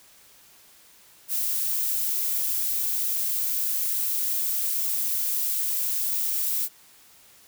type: noise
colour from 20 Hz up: violet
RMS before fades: -26 dBFS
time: 1.28-6.69 s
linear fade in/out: 50 ms
effects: white hiss -54 dBFS RMS until 7.47 s